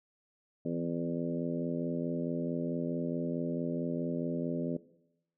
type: harmonic tone with a mistuned harmonic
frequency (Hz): 84.6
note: E2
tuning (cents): +45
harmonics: 2 / 3 / 4 / 5 / 6 / 7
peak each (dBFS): -37 / -35 / -40 / -40 / -43 / -42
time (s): 0.65-4.77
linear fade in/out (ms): 5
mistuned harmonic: 2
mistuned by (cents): -38
effects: noise-tail reverb RT60 0.8 s tail -17 dB re dry